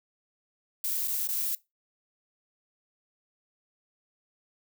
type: noise with dropouts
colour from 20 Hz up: violet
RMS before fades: -30 dBFS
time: 0.84-1.55 s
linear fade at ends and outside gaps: 2 ms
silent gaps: 1.075-1.08 / 1.274-1.288 s
effects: noise-tail reverb RT60 0.2 s tail -20 dB re dry